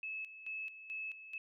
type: tone with tremolo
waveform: sine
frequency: 2598 Hz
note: E7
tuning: 26 cents flat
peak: -39 dBFS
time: 0.03-1.38 s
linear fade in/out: 2 ms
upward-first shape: square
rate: 2.3 Hz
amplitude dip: 70%
effects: none